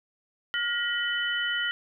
sine tone cluster, 1421 / 1906 / 3007 Hz, F6 / A#6 / F#7, +30 / +38 / +27 cents, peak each -30 dBFS, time 0.54-1.71 s, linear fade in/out 0 ms, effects none

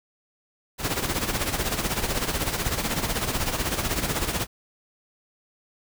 pink noise with tremolo, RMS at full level -24 dBFS, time 0.78-4.47 s, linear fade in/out 50 ms, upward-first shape sine, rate 16 Hz, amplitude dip 65%, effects none

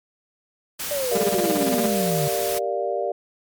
white noise, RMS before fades -29 dBFS, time 0.79-2.59 s, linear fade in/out 10 ms
sine exponential sweep, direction down, 596 to 142.7 Hz, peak -23 dBFS, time 0.91-2.28 s, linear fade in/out 2 ms
sine chord, G minor seventh, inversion none, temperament equal, 392 / 466.2 / 587.3 / 698.5 Hz, G4 / Bb4 / D5 / F5, 0 / 0 / 0 / 0 cents, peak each -28 / -28 / -26 / -28 dBFS, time 1.11-3.12 s, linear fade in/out 5 ms
sawtooth tone bursts, 199.8 Hz, G3, 33 cents sharp, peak -18 dBFS, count 13, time 1.15-1.862 s, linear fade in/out 5 ms, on 28 ms, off 29 ms
effects MP3 96 kbps

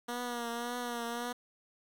10% pulse tone with vibrato, 239.2 Hz, A#3, 45 cents sharp, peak -27 dBFS, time 0.08-1.33 s, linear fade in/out 10 ms, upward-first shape triangle, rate 1.8 Hz, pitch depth 49 cents each way, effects 10-bit

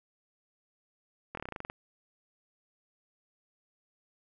slowing click train, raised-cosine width 0.5 ms, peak -23 dBFS, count 11, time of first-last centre 1.35-1.699 s, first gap 23 ms, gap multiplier 1.09, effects none

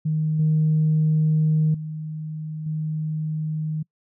sine tone with level steps, 155.56 Hz, D#3, in tune, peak -19 / -15 / -28 / -23 dBFS, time 0.05-3.83 s, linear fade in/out 10 ms, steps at 0.39 / 1.74 / 2.66 s, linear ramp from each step 5 ms, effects noise-tail reverb RT60 0.1 s tail -26 dB re dry + tanh soft clip ceiling -12 dBFS

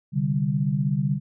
sine chord, C suspended second, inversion none, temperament equal, 130.81 / 146.83 / 196 Hz, C3 / D3 / G3, 0 / 0 / 0 cents, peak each -27 / -23 / -26 dBFS, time 0.12-1.2 s, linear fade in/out 50 ms, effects none

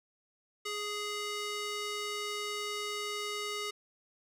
square tone with band-pass filter, 415.3 Hz, G#4, in tune, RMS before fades -37 dBFS, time 0.65-3.71 s, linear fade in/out 10 ms, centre 3800 Hz, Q 0.58, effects none

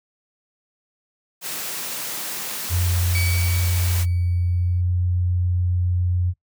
white high-pass noise, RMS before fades -29 dBFS, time 1.41-4.06 s, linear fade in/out 50 ms, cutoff 120 Hz, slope 48 dB/octave
sine tone with pitch glide, 88.1 to 89.28 Hz, F2 to F2, +16 to +39 cents, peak -18 dBFS, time 2.69-6.34 s, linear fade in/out 50 ms, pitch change +23 cents, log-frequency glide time 4.45-4.87 s
35% pulse tone with exponential decay, 2272 Hz, C#7, 42 cents sharp, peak -22 dBFS, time 3.15-4.81 s, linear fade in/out 1 ms, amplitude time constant 360 ms
effects noise-tail reverb RT60 0.1 s tail -19 dB re dry

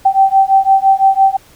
sine beating tone pair, 773 / 778.9 Hz, G5 / G5, -24 / -11 cents, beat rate 5.9 Hz, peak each -10 dBFS, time 0.05-1.37 s, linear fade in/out 10 ms, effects pink hiss -45 dBFS RMS until 1.55 s

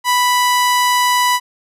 sawtooth tone, 988 Hz, B5, in tune, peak -8 dBFS, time 0.04-1.4 s, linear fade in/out 50 ms, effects resampled to 32000 Hz

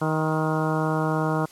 harmonic tone with a mistuned harmonic, 157.2 Hz, D#3, 18 cents sharp, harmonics 1 / 2 / 3 / 4 / 5 / 6 / 7 / 8 / 9, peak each -25 / -28 / -30 / -31 / -32 / -33 / -33 / -34 / -35 dBFS, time 0.01-1.46 s, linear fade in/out 10 ms, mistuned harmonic 7, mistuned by -32 cents, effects white hiss -50 dBFS RMS until 1.51 s + low-pass 11000 Hz 12 dB/octave

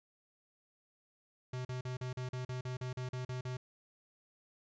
square tone bursts, 126.8 Hz, B2, 46 cents sharp, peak -38 dBFS, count 13, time 1.53-3.57 s, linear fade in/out 5 ms, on 120 ms, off 40 ms, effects resampled to 16000 Hz + 13-bit

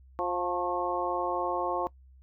harmonic tone with a mistuned harmonic, 176.8 Hz, F3, 22 cents sharp, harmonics 2 / 3 / 4 / 5 / 6, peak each -34 / -34 / -34 / -34 / -34 dBFS, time 0.19-1.87 s, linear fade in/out 0 ms, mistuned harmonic 6, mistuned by +39 cents, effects noise-tail reverb RT60 0.1 s tail -20 dB re dry + added 65 Hz sine -52 dBFS peak until 2.22 s

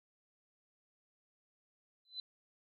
sine tone with exponential growth, 4024 Hz, B7, 32 cents sharp, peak -36 dBFS, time 2.05-2.2 s, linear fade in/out 2 ms, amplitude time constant 32 ms, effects none

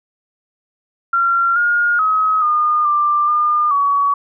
sine tone with pitch steps, 1374 / 1425 / 1273 / 1218 / 1185 / 1208 / 1130 Hz, F6 / F6 / D#6 / D#6 / D6 / D6 / C#6, -29 / +34 / +39 / -37 / +15 / +48 / +33 cents, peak -12 dBFS, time 1.13-4.14 s, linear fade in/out 5 ms, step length 430 ms, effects none

